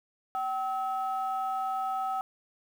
sine tone pair together, 767 / 1289.9 Hz, G5 / E6, -38 / -38 cents, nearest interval major sixth, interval 900 cents, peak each -29 / -33 dBFS, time 0.35-2.21 s, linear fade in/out 0 ms, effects tanh soft clip ceiling -22 dBFS + 9-bit

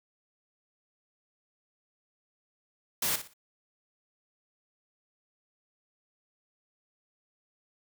white noise with echo, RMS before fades -29 dBFS, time 3.02-3.16 s, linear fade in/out 5 ms, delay 59 ms, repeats 3, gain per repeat -11 dB, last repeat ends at 3.337 s, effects none

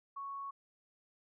sine tone, 1108.7 Hz, C#6, in tune, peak -40 dBFS, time 0.16-0.51 s, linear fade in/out 10 ms, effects none

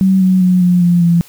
sine tone with pitch steps, 190.4 / 186.27 / 182.22 / 178.27 / 174.4 / 170.61 Hz, F#3 / F#3 / F#3 / F3 / F3 / F3, +50 / +12 / -26 / +36 / -2 / -40 cents, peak -7 dBFS, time 0.01-1.21 s, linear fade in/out 0 ms, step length 200 ms, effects white hiss -42 dBFS RMS until 1.28 s

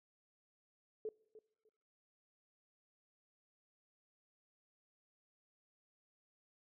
sine tone with echo, 433.9 Hz, A4, 24 cents flat, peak -38 dBFS, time 1.05-1.09 s, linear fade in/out 2 ms, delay 300 ms, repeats 2, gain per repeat -15 dB, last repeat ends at 1.69 s, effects noise-tail reverb RT60 1.0 s tail -24 dB re dry

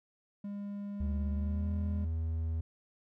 triangle tone, 202.4 Hz, G#3, 44 cents flat, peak -35 dBFS, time 0.44-2.05 s, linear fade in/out 5 ms
triangle tone with pitch glide, 73.42 to 81 Hz, D2 to E2, 0 to -30 cents, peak -29 dBFS, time 1-2.61 s, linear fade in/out 5 ms, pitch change +170 cents, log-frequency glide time 1.34-1.72 s
effects none

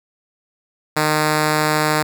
5% pulse tone, 153.2 Hz, D#3, 27 cents flat, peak -4 dBFS, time 0.96-2.03 s, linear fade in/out 10 ms, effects none

